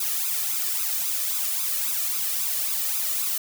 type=noise with flanger; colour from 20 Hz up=blue; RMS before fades=-26 dBFS; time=0-3.38 s; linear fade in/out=5 ms; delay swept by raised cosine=0.79 to 1.7 ms; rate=3.7 Hz; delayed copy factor=+0.75; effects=none